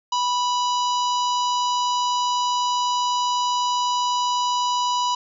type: harmonic tone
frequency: 984 Hz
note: B5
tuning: 7 cents flat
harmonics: 1 / 3 / 4 / 5 / 6 / 7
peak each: -20 / -30 / -32 / -34 / -36 / -37 dBFS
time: 0.12-5.15 s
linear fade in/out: 5 ms
effects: none